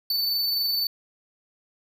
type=tone with amplitude modulation; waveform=square; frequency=4511 Hz; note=C#8; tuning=29 cents sharp; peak=-22 dBFS; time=0.1-0.87 s; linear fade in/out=2 ms; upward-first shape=sine; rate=23.8 Hz; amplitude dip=25%; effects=none